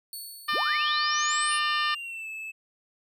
10% pulse tone with exponential decay, 4435 Hz, C#8, in tune, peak -28 dBFS, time 0.13-1.38 s, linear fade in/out 1 ms, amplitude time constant 270 ms
harmonic tone, 600 Hz, D5, 37 cents sharp, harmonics 2 / 3 / 4 / 5 / 6 / 7 / 8 / 9, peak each -27 / -29 / -36 / -34 / -36 / -37 / -41 / -42 dBFS, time 0.48-1.95 s, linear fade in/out 10 ms
sine linear sweep, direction up, 74 to 9760 Hz, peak -30 dBFS, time 0.52-1.6 s, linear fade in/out 50 ms
triangle tone with pitch glide, 2786 to 2614 Hz, F7 to E7, -5 to -15 cents, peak -33 dBFS, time 1.5-2.52 s, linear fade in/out 20 ms, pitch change -110 cents, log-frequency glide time 1.99-2.28 s
effects none

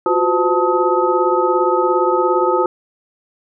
sine tone cluster, 352.3 / 369.6 / 509 / 881 / 1266 Hz, F4 / F#4 / C5 / A5 / D#6, +15 / -2 / -48 / +2 / +30 cents, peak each -19 dBFS, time 0.06-2.66 s, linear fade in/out 2 ms, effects none

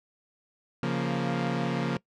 sawtooth chord, Bb minor, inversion first, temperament equal, 138.59 / 174.61 / 233.1 Hz, Db3 / F3 / Bb3, 0 / 0 / 0 cents, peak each -27 dBFS, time 0.83-1.97 s, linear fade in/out 2 ms, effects noise-tail reverb RT60 0.1 s tail -21 dB re dry + low-pass 4000 Hz 12 dB/octave

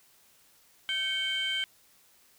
sine tone cluster, 1551 / 2221 / 3116 Hz, G6 / C#7 / G7, -19 / +3 / -11 cents, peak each -34 / -33 / -28 dBFS, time 0.89-1.64 s, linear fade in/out 0 ms, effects tanh soft clip ceiling -24 dBFS + white hiss -62 dBFS RMS until 2.38 s

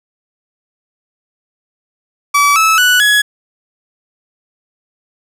30% pulse tone with pitch steps, 1148 / 1303.6 / 1480.2 / 1680.8 Hz, D6 / E6 / F#6 / G#6, -40 / -20 / 0 / +20 cents, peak -5 dBFS, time 2.34-3.22 s, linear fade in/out 10 ms, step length 220 ms, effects resampled to 32000 Hz + 7-bit

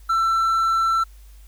triangle tone, 1339 Hz, E6, 27 cents sharp, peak -15 dBFS, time 0.09-1.04 s, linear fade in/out 10 ms, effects added 50 Hz sine -42 dBFS peak until 1.47 s + white hiss -57 dBFS RMS until 1.47 s

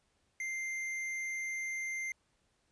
triangle tone with tanh clipping, 2093 Hz, C7, in tune, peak -37 dBFS, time 0.4-2.12 s, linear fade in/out 2 ms, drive 15 dB, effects pink hiss -75 dBFS RMS until 2.71 s + resampled to 22050 Hz

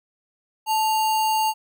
sine tone with sample-and-hold, 875 Hz, A5, 10 cents flat, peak -18 dBFS, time 0.66-1.54 s, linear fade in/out 50 ms, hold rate 3675 Hz, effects none

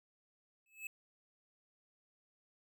square tone with exponential growth, 2600 Hz, E7, 24 cents flat, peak -39 dBFS, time 0.66-0.87 s, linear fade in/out 2 ms, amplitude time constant 45 ms, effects none

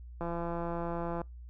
click train, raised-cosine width 1 ms, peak -23 dBFS, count 172, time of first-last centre 0.21-1.216 s, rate 170 Hz, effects noise-tail reverb RT60 0.2 s tail -26 dB re dry + added 60 Hz sine -44 dBFS peak until 1.49 s

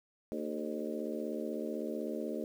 harmonic tone with a mistuned harmonic, 76 Hz, D#2, 40 cents flat, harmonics 3 / 4 / 5 / 6 / 7 / 8, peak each -40 / -41 / -42 / -43 / -43 / -44 dBFS, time 0.32-2.44 s, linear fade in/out 0 ms, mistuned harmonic 6, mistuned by -57 cents, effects 10-bit

